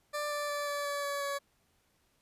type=tone with pitch steps; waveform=20% pulse; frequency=591 / 586.2 / 581.5 / 576.8 / 572.2 / 567.6 / 563 Hz; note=D5 / D5 / D5 / D5 / D5 / C#5 / C#5; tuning=+11 / -3 / -17 / -31 / -45 / +41 / +27 cents; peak=-28 dBFS; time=0.13-1.39 s; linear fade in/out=20 ms; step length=180 ms; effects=pink hiss -72 dBFS RMS until 2.21 s + resampled to 32000 Hz